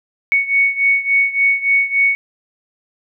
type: beating tone pair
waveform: sine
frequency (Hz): 2222 / 2225.5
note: C#7 / C#7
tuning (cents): +4 / +6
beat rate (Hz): 3.5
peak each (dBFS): -14 / -17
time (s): 0.32-2.15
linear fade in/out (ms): 0
effects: none